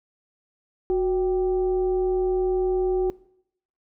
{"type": "tone with frequency modulation", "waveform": "sine", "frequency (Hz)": 368.7, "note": "F#4", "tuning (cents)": -6, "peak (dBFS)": -19, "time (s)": [0.9, 3.1], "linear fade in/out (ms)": 0, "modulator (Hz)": 409, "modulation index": 0.37, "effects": ["noise-tail reverb RT60 0.7 s tail -21 dB re dry"]}